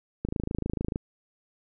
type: click train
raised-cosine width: 3 ms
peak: -16 dBFS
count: 20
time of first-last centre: 0.25-0.959 s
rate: 26.8 Hz
effects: none